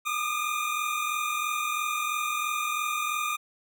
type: tone pair together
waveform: 25% pulse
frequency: 1201.5 / 1244.5 Hz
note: D6 / D#6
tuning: +39 / 0 cents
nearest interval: minor second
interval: 61 cents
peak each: -25 / -28 dBFS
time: 0.05-3.37 s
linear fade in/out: 20 ms
effects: none